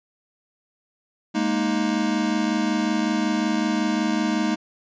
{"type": "chord", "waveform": "square", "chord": "Ab suspended second", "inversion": "none", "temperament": "equal", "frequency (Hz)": [207.7, 233.1, 311.1], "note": ["Ab3", "Bb3", "Eb4"], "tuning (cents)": [0, 0, 0], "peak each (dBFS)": [-26, -26, -25], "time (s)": [1.34, 4.56], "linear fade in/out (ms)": 20, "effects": ["resampled to 16000 Hz"]}